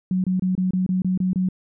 sine tone bursts, 184.9 Hz, F#3, 1 cent flat, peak -18 dBFS, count 9, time 0.11-1.488 s, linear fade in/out 2 ms, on 130 ms, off 26 ms, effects none

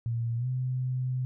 sine tone with pitch glide, 116.54 to 127.82 Hz, A#2 to C3, 0 to -40 cents, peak -27 dBFS, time 0.06-1.25 s, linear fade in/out 0 ms, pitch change +160 cents, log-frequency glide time 0.37-0.47 s, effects none

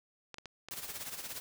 clicks, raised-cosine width 0.2 ms, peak -27 dBFS, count 5, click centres 0.343 / 0.384 / 0.457 / 0.686 / 0.737 s
white noise with tremolo, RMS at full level -40 dBFS, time 0.71-1.4 s, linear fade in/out 0 ms, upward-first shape sine, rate 17 Hz, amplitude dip 65%
effects none

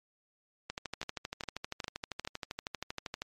two click trains, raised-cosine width 0.2 ms, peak -20 / -19 dBFS, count 4 / 33, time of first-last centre 1.03-2.25 / 0.7-3.22 s, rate 2.46 / 12.7 Hz, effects MP3 64 kbps

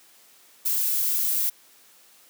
violet noise, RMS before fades -24 dBFS, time 0.65-1.5 s, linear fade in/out 10 ms, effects white hiss -55 dBFS RMS until 2.29 s + high-pass 200 Hz 12 dB/octave

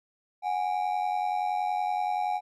triangle ring-modulated tone, 778 Hz, G5, 13 cents flat, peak -21 dBFS, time 0.42-2.41 s, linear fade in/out 50 ms, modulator 45.3 Hz, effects none

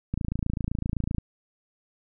click train, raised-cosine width 5 ms, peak -15 dBFS, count 30, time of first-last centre 0.14-1.183 s, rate 27.8 Hz, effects none

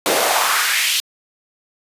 pink noise with high-pass filter sweep, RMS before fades -17 dBFS, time 0.06-1 s, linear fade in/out 0 ms, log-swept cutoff 400 to 3400 Hz, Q 2.1, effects resampled to 32000 Hz

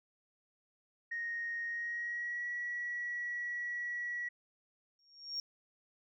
sine tone with pitch glide, 1864.7 to 1930.5 Hz, A#6 to B6, 0 to -40 cents, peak -35 dBFS, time 1.11-4.29 s, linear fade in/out 10 ms, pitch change +60 cents, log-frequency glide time 1.66-2.47 s
sine tone with exponential growth, 5550 Hz, F8, 12 cents flat, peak -32 dBFS, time 4.99-5.4 s, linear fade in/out 1 ms, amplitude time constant 87 ms
effects tanh soft clip ceiling -30 dBFS

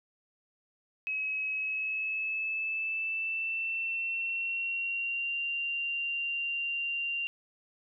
sine tone with pitch glide, 2559 to 2775 Hz, D#7 to F7, +48 to -12 cents, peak -30 dBFS, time 1.07-7.27 s, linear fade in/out 0 ms, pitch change +140 cents, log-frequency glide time 1.52-5.34 s, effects none

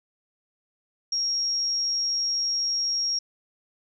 sine tone, 5588 Hz, F8, in tune, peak -23 dBFS, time 1.12-3.19 s, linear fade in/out 5 ms, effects none

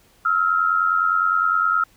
sine tone pair together, 1296.3 / 1386 Hz, E6 / F6, -29 / -14 cents, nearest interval minor second, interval 115 cents, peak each -19 dBFS, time 0.25-1.84 s, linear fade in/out 5 ms, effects pink hiss -56 dBFS RMS until 1.96 s

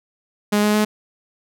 sawtooth tone with pitch steps, 207.7 / 210 / 212.3 Hz, G#3 / G#3 / G#3, 0 / +19 / +38 cents, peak -11 dBFS, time 0.52-0.85 s, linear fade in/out 10 ms, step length 110 ms, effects none

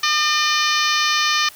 harmonic tone, 604 Hz, D5, 48 cents sharp, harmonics 2 / 3 / 4 / 5 / 6 / 7 / 8 / 9 / 10, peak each -21 / -23 / -24 / -25 / -26 / -26 / -27 / -28 / -28 dBFS, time 0.03-1.49 s, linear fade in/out 5 ms, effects white hiss -43 dBFS RMS until 1.55 s

